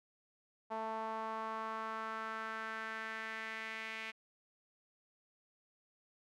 sawtooth tone with band-pass filter sweep, 221.4 Hz, A3, 11 cents sharp, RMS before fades -42 dBFS, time 0.7-4.12 s, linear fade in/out 20 ms, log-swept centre 850 to 2300 Hz, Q 3, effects none

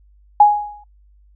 sine tone with exponential decay, 831 Hz, G#5, 1 cent sharp, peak -3 dBFS, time 0.4-0.84 s, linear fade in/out 5 ms, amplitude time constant 94 ms, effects noise-tail reverb RT60 0.1 s tail -22 dB re dry + added 50 Hz sine -48 dBFS peak until 1.35 s

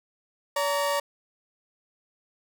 30% pulse tone pair together, 570.5 / 926 Hz, C#5 / A#5, +50 / -12 cents, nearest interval minor sixth, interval 838 cents, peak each -23 / -26 dBFS, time 0.56-1 s, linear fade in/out 5 ms, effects none

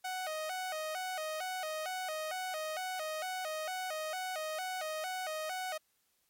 sawtooth tone with vibrato, 681 Hz, F5, 44 cents flat, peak -32 dBFS, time 0.04-5.78 s, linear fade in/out 10 ms, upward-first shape square, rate 2.2 Hz, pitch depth 150 cents each way, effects white hiss -75 dBFS RMS until 6.29 s + MP3 64 kbps

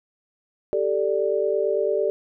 sine chord, G suspended second, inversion none, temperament just, 392 / 441 / 588 Hz, G4 / A4 / D5, 0 / +4 / +2 cents, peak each -24 dBFS, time 0.73-2.1 s, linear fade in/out 0 ms, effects none

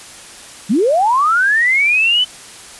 sine linear sweep, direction up, 171.5 to 3051 Hz, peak -10 dBFS, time 0.69-2.25 s, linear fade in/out 20 ms, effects white hiss -36 dBFS RMS until 2.79 s + resampled to 24000 Hz

